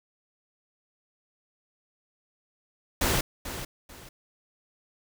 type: noise with echo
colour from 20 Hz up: pink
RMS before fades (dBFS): -25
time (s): 3.01-3.21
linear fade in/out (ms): 5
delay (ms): 440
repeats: 2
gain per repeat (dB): -11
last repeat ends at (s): 4.09
effects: none